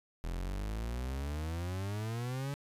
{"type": "exponential sweep", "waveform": "40% pulse", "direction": "up", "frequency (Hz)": [41, 143.3], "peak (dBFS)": -34, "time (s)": [0.24, 2.54], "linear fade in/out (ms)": 0, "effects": ["resampled to 32000 Hz", "12-bit"]}